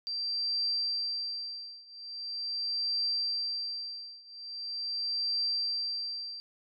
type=tone with tremolo; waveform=sine; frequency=4703 Hz; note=D8; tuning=2 cents sharp; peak=-27 dBFS; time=0.07-6.4 s; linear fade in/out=0 ms; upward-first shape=triangle; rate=0.42 Hz; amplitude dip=95%; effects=none